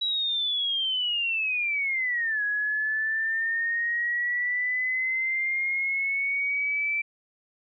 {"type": "linear two-way sweep", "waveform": "sine", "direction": "down then up", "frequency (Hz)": [3906, 1666, 2333], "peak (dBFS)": -24, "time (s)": [0.01, 7.02], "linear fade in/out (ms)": 10, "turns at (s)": 2.43, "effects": []}